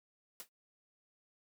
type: noise with exponential decay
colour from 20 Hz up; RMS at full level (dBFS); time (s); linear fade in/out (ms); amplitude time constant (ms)
white; -42; 0.4-0.49; 0; 18
effects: noise-tail reverb RT60 0.1 s tail -21 dB re dry + high-pass 150 Hz 12 dB/octave